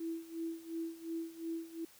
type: tone with tremolo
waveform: sine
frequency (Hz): 329.6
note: E4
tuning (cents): 0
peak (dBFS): -35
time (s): 0-1.85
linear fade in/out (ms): 5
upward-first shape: sine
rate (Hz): 2.8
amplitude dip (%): 85
effects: white hiss -61 dBFS RMS until 1.99 s